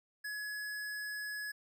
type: tone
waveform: square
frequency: 1690 Hz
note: G#6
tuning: 30 cents sharp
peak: -39 dBFS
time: 0.24-1.52 s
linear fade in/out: 10 ms
effects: none